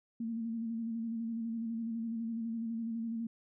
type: tone with vibrato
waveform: sine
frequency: 228.1 Hz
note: A#3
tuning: 37 cents flat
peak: -34 dBFS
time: 0.2-3.27 s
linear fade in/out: 5 ms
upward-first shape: square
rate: 12 Hz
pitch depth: 30 cents each way
effects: none